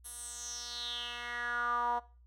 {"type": "tone with band-pass filter sweep", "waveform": "10% pulse", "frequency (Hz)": 240.3, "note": "B3", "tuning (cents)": -47, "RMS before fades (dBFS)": -37, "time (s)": [0.04, 2], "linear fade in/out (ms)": 20, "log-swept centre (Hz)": [11000, 840], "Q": 5.5, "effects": ["noise-tail reverb RT60 0.4 s tail -20 dB re dry", "added 60 Hz sine -57 dBFS peak until 2.26 s"]}